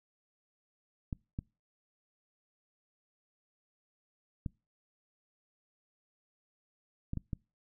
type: clicks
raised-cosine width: 5 ms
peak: -23 dBFS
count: 6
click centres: 1.128 / 1.389 / 4.462 / 7.134 / 7.173 / 7.332 s
effects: noise-tail reverb RT60 0.3 s tail -26 dB re dry